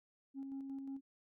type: tone with tremolo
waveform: sine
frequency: 271.9 Hz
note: C#4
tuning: 33 cents flat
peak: -39 dBFS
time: 0.34-1.01 s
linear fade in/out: 50 ms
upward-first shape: square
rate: 5.6 Hz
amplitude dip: 35%
effects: tanh soft clip ceiling -39 dBFS